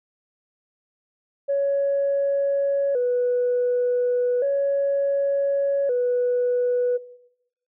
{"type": "tone with vibrato", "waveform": "sine", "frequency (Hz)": 524, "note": "C5", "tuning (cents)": 2, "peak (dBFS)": -18, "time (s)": [1.48, 6.98], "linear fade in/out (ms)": 20, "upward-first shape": "square", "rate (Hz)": 0.34, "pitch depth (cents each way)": 110, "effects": ["noise-tail reverb RT60 1.0 s tail -21 dB re dry", "tanh soft clip ceiling -15 dBFS"]}